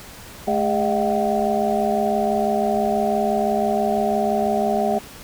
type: tone cluster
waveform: sine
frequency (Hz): 215 / 406.4 / 617 / 696 / 762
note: A3 / G#4 / D#5 / F5 / G5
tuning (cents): -40 / -38 / -15 / -6 / -49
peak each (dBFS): -24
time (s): 0.47-4.99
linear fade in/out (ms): 10
effects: pink hiss -40 dBFS RMS until 5.23 s